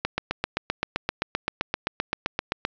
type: click train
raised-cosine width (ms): 0.3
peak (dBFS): -8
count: 21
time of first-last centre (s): 0.05-2.651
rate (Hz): 7.69
effects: resampled to 16000 Hz + 7-bit